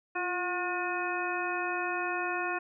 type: harmonic tone with a mistuned harmonic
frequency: 360.4 Hz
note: F#4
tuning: 45 cents flat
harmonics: 1 / 2 / 3 / 4 / 5 / 7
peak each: -36 / -36 / -37 / -36 / -39 / -37 dBFS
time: 0.15-2.59 s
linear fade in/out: 10 ms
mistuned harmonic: 1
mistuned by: -58 cents
effects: none